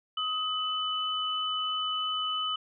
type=tone pair together; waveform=sine; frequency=1261 / 2999 Hz; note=D#6 / F#7; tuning=+23 / +23 cents; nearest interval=octave + minor third; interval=1500 cents; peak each=-32 / -30 dBFS; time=0.17-2.56 s; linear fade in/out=5 ms; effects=none